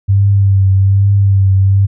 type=tone with vibrato; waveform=sine; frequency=98 Hz; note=G2; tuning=in tune; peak=-6 dBFS; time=0.08-1.87 s; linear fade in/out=20 ms; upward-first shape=triangle; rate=1.2 Hz; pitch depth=40 cents each way; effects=none